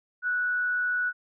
sine tone with frequency modulation, 1473 Hz, F#6, 8 cents flat, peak -24 dBFS, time 0.22-1.13 s, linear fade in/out 50 ms, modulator 116 Hz, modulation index 0.22, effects none

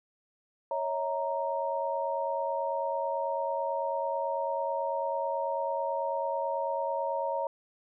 sine chord, A# diminished, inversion first, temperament equal with one note detuned, 554.4 / 643.5 / 932.3 Hz, C#5 / E5 / A#5, 0 / -42 / 0 cents, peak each -32 / -35 / -32 dBFS, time 0.71-7.47 s, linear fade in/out 2 ms, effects none

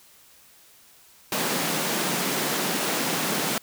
pink high-pass noise, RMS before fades -26 dBFS, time 1.32-3.58 s, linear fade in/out 2 ms, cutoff 150 Hz, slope 48 dB/octave, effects white hiss -54 dBFS RMS until 3.62 s

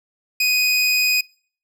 25% pulse tone, 2495 Hz, D#7, 4 cents sharp, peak -12 dBFS, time 0.4-1.21 s, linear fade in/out 5 ms, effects noise-tail reverb RT60 0.5 s tail -26 dB re dry

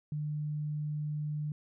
sine tone, 150 Hz, D3, 37 cents sharp, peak -32 dBFS, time 0.12-1.52 s, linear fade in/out 2 ms, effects none

